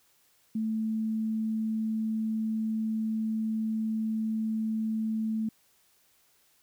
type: tone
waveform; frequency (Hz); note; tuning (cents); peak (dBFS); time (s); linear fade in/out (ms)
sine; 220; A3; 0; -27; 0.55-5.49; 5
effects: white hiss -66 dBFS RMS until 6.62 s